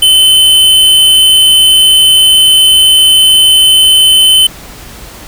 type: tone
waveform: square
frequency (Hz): 3051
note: G7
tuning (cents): -48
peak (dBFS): -3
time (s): 0.02-4.47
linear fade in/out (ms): 5
effects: added 50 Hz sine -34 dBFS peak until 5.27 s + pink hiss -30 dBFS RMS until 5.27 s